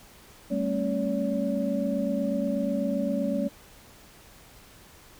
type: tone cluster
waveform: sine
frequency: 196.3 / 224.3 / 273.2 / 570 Hz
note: G3 / A3 / C#4 / C#5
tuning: +3 / +34 / -25 / +48 cents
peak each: -30 dBFS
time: 0.5-3.49 s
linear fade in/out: 20 ms
effects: pink hiss -52 dBFS RMS until 5.19 s

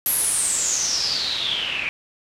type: noise with low-pass filter sweep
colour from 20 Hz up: white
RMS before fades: -23 dBFS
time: 0.06-1.89 s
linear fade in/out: 0 ms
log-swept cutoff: 12000 to 2400 Hz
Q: 9.6
effects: none

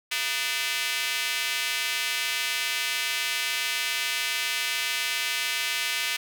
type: tone with high-pass filter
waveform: square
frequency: 136.4 Hz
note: C#3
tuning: 28 cents flat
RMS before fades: -28 dBFS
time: 0.11-6.17 s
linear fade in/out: 10 ms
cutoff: 2400 Hz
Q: 1.7
effects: none

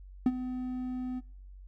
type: tone with ADSR envelope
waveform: triangle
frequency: 253 Hz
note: B3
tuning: 42 cents sharp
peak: -17 dBFS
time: 0.26-1.21 s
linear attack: 3 ms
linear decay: 43 ms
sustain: -14 dB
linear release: 29 ms
effects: noise-tail reverb RT60 0.7 s tail -23 dB re dry + added 47 Hz sine -46 dBFS peak until 1.67 s

